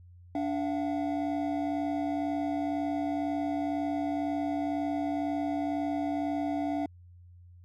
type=tone cluster; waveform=triangle; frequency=289.7 / 679 / 741 Hz; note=D4 / F5 / F#5; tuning=-24 / -49 / +2 cents; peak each=-28 / -33 / -35 dBFS; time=0.35-6.86 s; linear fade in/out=2 ms; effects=added 88 Hz sine -50 dBFS peak until 7.64 s